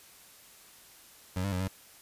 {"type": "tone with pitch steps", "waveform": "25% pulse", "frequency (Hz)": [91.9, 99.2, 90.8, 95.1], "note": ["F#2", "G2", "F#2", "F#2"], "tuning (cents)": [-11, 21, -32, 48], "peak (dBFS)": -26, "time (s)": [1.36, 1.68], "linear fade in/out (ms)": 5, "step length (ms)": 80, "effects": ["white hiss -55 dBFS RMS until 2.01 s", "resampled to 32000 Hz"]}